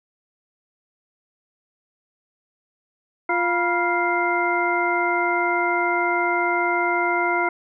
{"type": "harmonic tone with a mistuned harmonic", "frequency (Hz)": 349.2, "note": "F4", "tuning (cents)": 0, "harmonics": [1, 2, 3, 4, 6], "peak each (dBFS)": [-25, -25, -25, -25, -25], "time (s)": [3.29, 7.49], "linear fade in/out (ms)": 5, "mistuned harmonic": 3, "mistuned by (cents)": -130, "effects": []}